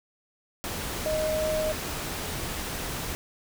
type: tone in noise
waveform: sine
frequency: 622.3 Hz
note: D#5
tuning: in tune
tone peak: -25 dBFS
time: 1.06-1.72 s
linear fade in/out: 0 ms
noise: pink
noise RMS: -33 dBFS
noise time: 0.64-3.15 s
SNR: +5 dB
effects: none